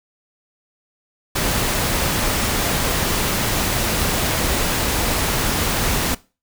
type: noise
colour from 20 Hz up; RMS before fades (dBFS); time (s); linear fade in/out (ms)
pink; -20; 1.35-6.15; 10
effects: noise-tail reverb RT60 0.3 s tail -20 dB re dry